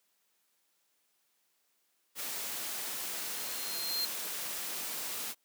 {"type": "noise", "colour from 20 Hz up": "white", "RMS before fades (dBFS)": -38, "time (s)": [2.15, 5.35], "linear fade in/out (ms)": 50}
{"type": "tone with exponential growth", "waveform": "square", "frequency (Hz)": 4183, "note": "C8", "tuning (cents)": -1, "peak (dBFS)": -30, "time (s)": [2.9, 4.05], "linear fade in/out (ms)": 1, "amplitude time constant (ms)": 250}
{"effects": ["white hiss -75 dBFS RMS until 5.44 s", "high-pass 200 Hz 12 dB/octave"]}